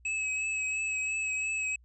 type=tone with vibrato; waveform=square; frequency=2574 Hz; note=E7; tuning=42 cents flat; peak=-30 dBFS; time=0.05-1.76 s; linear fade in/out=5 ms; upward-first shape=triangle; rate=2.9 Hz; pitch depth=28 cents each way; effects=added 60 Hz sine -56 dBFS peak until 1.84 s + resampled to 22050 Hz